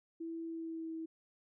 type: tone with pitch glide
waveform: sine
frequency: 329.6 to 323.6 Hz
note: E4 to E4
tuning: 0 to -32 cents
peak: -39 dBFS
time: 0.2-1.06 s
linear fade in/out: 10 ms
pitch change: -32 cents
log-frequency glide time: 0.45-0.94 s
effects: none